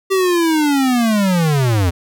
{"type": "linear sweep", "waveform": "square", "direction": "down", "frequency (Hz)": [389.8, 82.41], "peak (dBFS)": -13, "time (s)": [0.1, 1.91], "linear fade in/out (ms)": 20, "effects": []}